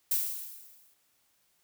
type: noise with exponential decay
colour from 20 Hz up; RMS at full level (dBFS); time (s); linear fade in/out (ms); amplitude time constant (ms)
violet; -26; 0.11-0.94; 5; 180
effects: white hiss -71 dBFS RMS until 1.63 s